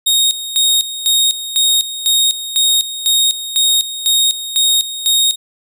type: tone with tremolo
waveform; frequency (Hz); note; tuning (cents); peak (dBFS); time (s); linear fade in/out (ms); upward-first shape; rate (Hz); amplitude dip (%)
sawtooth; 3729; A#7; 0; -7; 0.06-5.36; 10; square; 2; 75
effects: none